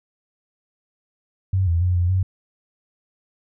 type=tone with pitch steps; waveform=sine; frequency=94.8 / 84.4 / 90.3 / 88 / 93.5 Hz; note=F#2 / E2 / F#2 / F2 / F#2; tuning=+43 / +41 / -42 / +14 / +19 cents; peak=-16 dBFS; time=1.53-2.23 s; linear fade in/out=5 ms; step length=140 ms; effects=none